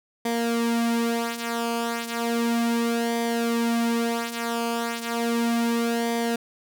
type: tone with flanger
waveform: sawtooth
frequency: 233.1 Hz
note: A#3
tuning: in tune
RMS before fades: -25 dBFS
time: 0.25-6.36 s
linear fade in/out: 5 ms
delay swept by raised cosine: 0.73 to 4.83 ms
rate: 0.34 Hz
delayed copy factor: -0.65
effects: none